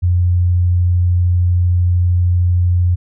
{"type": "tone", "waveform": "sine", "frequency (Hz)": 88.7, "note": "F2", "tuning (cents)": 27, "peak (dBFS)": -10, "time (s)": [0.02, 2.96], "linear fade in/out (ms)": 20, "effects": []}